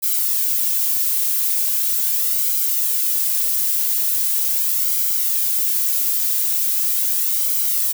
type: noise with flanger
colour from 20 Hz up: violet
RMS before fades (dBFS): -19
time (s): 0.02-7.93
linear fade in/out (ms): 20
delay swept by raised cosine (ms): 1.1 to 2.7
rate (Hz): 0.4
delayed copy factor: -0.55
effects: none